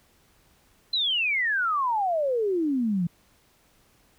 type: exponential sweep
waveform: sine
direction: down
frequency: 4102 to 165.1 Hz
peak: -22 dBFS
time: 0.93-3.07 s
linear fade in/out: 5 ms
effects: pink hiss -62 dBFS RMS until 4.18 s